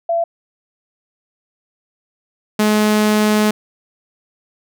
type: tone pair in turn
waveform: sine / sawtooth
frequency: 675 / 212.4 Hz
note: E5 / G#3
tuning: +41 / +39 cents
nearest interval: octave + minor sixth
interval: 2002 cents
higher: first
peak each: -14 / -8 dBFS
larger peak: second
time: 0.09-0.24 / 2.59-3.51 s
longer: second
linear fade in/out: 5 ms
effects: none